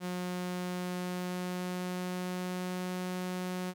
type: tone with pitch glide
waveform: sawtooth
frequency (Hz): 180 to 182.3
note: F#3 to F#3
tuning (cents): -47 to -25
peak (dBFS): -30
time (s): 0-3.74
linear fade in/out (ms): 50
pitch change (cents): +22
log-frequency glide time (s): 0.79-2.95
effects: none